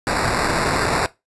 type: noise with sample-and-hold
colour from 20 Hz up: violet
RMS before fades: -20 dBFS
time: 0.07-1.06 s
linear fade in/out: 0 ms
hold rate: 3150 Hz
effects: noise-tail reverb RT60 0.2 s tail -18 dB re dry + resampled to 24000 Hz